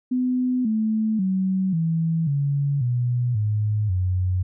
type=tone with pitch steps; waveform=sine; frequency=252.2 / 218.3 / 188.94 / 163.53 / 141.54 / 122.51 / 106.04 / 91.78 Hz; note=B3 / A3 / F#3 / E3 / C#3 / B2 / G#2 / F#2; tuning=+36 / -13 / +37 / -14 / +36 / -14 / +37 / -14 cents; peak=-19 dBFS; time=0.11-4.43 s; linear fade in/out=10 ms; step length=540 ms; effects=none